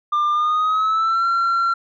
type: tone with pitch glide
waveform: sine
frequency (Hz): 1196 to 1365.9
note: D6 to F6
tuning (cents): +31 to -39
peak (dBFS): -13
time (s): 0.12-1.74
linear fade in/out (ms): 10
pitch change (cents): +230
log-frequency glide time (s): 0.31-1.26
effects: tanh soft clip ceiling -15 dBFS